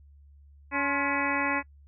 harmonic tone with a mistuned harmonic, 282.2 Hz, C#4, 31 cents sharp, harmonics 1 / 2 / 3 / 4 / 5 / 6 / 7 / 8 / 9, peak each -32 / -36 / -34 / -32 / -36 / -34 / -32 / -36 / -35 dBFS, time 0.71-1.63 s, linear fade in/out 50 ms, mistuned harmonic 4, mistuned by -99 cents, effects noise-tail reverb RT60 0.1 s tail -25 dB re dry + added 71 Hz sine -51 dBFS peak until 1.87 s

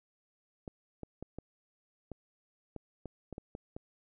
clicks, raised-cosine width 2 ms, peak -28 dBFS, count 11, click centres 0.678 / 1.033 / 1.226 / 1.386 / 2.117 / 2.763 / 3.057 / 3.327 / 3.381 / 3.551 / 3.765 s, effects none

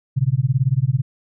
sine tone with tremolo, 130.81 Hz, C3, in tune, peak -11 dBFS, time 0.16-1.02 s, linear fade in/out 20 ms, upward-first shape sine, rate 18 Hz, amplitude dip 100%, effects none

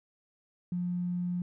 triangle tone with tanh clipping, 177.4 Hz, F3, 27 cents sharp, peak -29 dBFS, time 0.72-1.42 s, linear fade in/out 2 ms, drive 3 dB, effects none

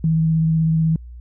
sine tone with vibrato, 160.9 Hz, E3, 42 cents flat, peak -14 dBFS, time 0.04-0.96 s, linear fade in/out 2 ms, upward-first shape triangle, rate 16 Hz, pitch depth 19 cents each way, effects added 60 Hz sine -34 dBFS peak until 1.2 s

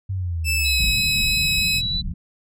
sine linear sweep, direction down, 98 to 54.3 Hz, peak -22 dBFS, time 0.09-0.93 s, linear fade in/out 10 ms
sawtooth tone with pitch glide, 2637 to 2555 Hz, E7 to D#7, 0 to +45 cents, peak -17 dBFS, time 0.44-1.82 s, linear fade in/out 50 ms, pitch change -55 cents, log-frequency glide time 0.55-0.76 s
sine tone with vibrato, 3951 Hz, B7, in tune, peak -22 dBFS, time 0.64-2.02 s, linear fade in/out 20 ms, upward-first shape sine, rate 3.1 Hz, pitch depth 13 cents each way
pink low-pass noise, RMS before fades -28 dBFS, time 0.79-2.14 s, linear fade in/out 10 ms, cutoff 210 Hz, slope 48 dB/octave
effects none

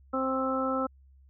harmonic tone, 263.1 Hz, C4, 10 cents sharp, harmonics 1 / 2 / 3 / 4 / 5, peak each -31 / -31 / -38 / -39 / -31 dBFS, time 0.13-0.87 s, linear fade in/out 10 ms, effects added 67 Hz sine -54 dBFS peak until 1.29 s

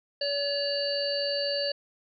harmonic tone with a mistuned harmonic, 569 Hz, C#5, 45 cents sharp, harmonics 1 / 3 / 5 / 7 / 8, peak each -29 / -40 / -38 / -40 / -30 dBFS, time 0.21-1.72 s, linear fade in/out 5 ms, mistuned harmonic 7, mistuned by +42 cents, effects none

